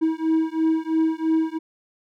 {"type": "beating tone pair", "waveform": "triangle", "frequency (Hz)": [319.3, 322.3], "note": ["D#4", "E4"], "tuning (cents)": [45, -39], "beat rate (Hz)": 3, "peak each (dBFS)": -20, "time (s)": [0.01, 1.59], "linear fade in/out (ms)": 20, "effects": []}